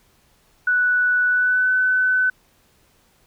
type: tone with pitch glide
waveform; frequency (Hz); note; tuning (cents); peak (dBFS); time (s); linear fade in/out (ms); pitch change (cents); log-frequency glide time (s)
sine; 1480 to 1508.5; F#6 to F#6; 0 to +33; -15; 0.67-2.3; 5; +33; 1.28-1.7
effects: pink hiss -59 dBFS RMS until 3.26 s